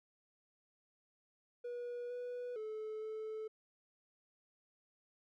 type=tone with pitch steps; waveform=triangle; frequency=484 / 490.9 / 433.2 / 436 Hz; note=B4 / B4 / A4 / A4; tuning=-35 / -10 / -27 / -16 cents; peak=-38 dBFS; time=1.64-3.48 s; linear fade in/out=10 ms; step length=460 ms; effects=tanh soft clip ceiling -34 dBFS